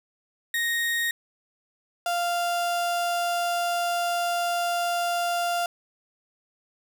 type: tone pair in turn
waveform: 35% pulse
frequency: 1864.7 / 695.7 Hz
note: A#6 / F5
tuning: 0 / -7 cents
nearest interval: octave + perfect fourth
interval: 1707 cents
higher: first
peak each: -22 dBFS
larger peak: neither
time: 0.54-1.11 / 2.06-5.66 s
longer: second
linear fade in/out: 2 ms
effects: none